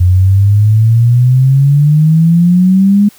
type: exponential sweep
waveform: sine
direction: up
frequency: 88.4 to 207.7 Hz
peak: -4 dBFS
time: 0-3.09 s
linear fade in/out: 10 ms
effects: white hiss -42 dBFS RMS until 3.18 s